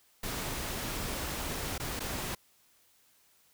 pink noise with dropouts, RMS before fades -36 dBFS, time 0.23-2.35 s, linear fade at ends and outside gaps 5 ms, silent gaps 1.78-1.798 / 1.995-2.003 s, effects white hiss -66 dBFS RMS until 3.53 s

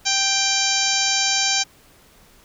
harmonic tone with a mistuned harmonic, 784 Hz, G5, in tune, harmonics 1 / 2 / 3 / 4 / 5 / 6 / 7 / 8 / 9, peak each -28 / -29 / -26 / -27 / -26 / -26 / -25 / -24 / -28 dBFS, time 0.05-1.64 s, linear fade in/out 20 ms, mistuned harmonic 3, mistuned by +18 cents, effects pink hiss -52 dBFS RMS until 2.44 s

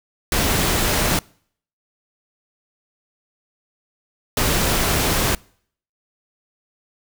pink noise bursts at uneven times, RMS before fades -19 dBFS, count 2, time 0.32-1.19 / 4.37-5.35 s, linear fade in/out 2 ms, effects noise-tail reverb RT60 0.6 s tail -26 dB re dry

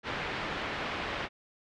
white low-pass noise, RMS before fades -35 dBFS, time 0.03-1.29 s, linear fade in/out 50 ms, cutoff 2400 Hz, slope 12 dB/octave, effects low-pass 4000 Hz 12 dB/octave

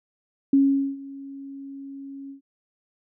sine tone with ADSR envelope, 275.2 Hz, C#4, 12 cents flat, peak -13 dBFS, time 0.53-2.41 s, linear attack 4 ms, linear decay 430 ms, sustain -22 dB, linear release 110 ms, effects none

